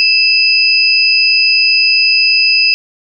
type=tone pair together; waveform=sine; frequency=2637 / 4984 Hz; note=E7 / D#8; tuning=0 / +2 cents; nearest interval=major seventh; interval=1102 cents; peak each=-10 dBFS; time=0-2.74 s; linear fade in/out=0 ms; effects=none